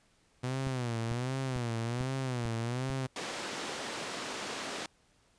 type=tone with vibrato; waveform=sawtooth; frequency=123.47 Hz; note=B2; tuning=in tune; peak=-28 dBFS; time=0.43-3.07 s; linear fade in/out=10 ms; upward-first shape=sine; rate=1.3 Hz; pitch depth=140 cents each way
type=click train; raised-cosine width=5 ms; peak=-27 dBFS; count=6; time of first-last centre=0.67-2.902 s; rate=2.24 Hz
type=band-pass noise; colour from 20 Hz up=pink; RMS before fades=-39 dBFS; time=3.16-4.86 s; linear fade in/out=2 ms; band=280 to 6800 Hz; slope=12 dB/octave
effects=pink hiss -68 dBFS RMS until 5.38 s + resampled to 22050 Hz